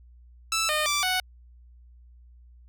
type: tone with pitch steps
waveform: 10% pulse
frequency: 1320 / 610 / 1169 / 740 Hz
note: E6 / D#5 / D6 / F#5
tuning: +2 / -34 / -8 / 0 cents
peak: -15 dBFS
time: 0.52-1.2 s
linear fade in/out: 2 ms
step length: 170 ms
effects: added 60 Hz sine -49 dBFS peak until 2.68 s